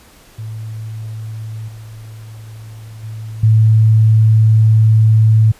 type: tone with level steps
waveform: sine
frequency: 110 Hz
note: A2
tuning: in tune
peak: -23 / -30 / -24 / -6 dBFS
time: 0.38-5.52 s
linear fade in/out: 10 ms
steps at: 1.68 / 3.03 / 3.43 s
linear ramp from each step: 5 ms
effects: pink hiss -45 dBFS RMS until 5.59 s + resampled to 32000 Hz